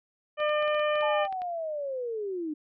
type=harmonic tone; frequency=601 Hz; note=D5; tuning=40 cents sharp; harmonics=1 / 2 / 3 / 4 / 5; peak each=-25 / -31 / -35 / -37 / -39 dBFS; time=0.37-1.28 s; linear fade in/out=50 ms
type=clicks; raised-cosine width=0.3 ms; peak=-29 dBFS; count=11; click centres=0.402 / 0.494 / 0.625 / 0.679 / 0.747 / 0.796 / 0.956 / 1.01 / 1.252 / 1.326 / 1.419 s
type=linear sweep; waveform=sine; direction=down; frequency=880 to 293.7 Hz; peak=-30 dBFS; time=1.02-2.54 s; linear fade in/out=10 ms
effects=none